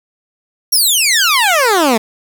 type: exponential sweep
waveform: 15% pulse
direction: down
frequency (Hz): 5780 to 211.5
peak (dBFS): -3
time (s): 0.72-1.98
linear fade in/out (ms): 10
effects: 7-bit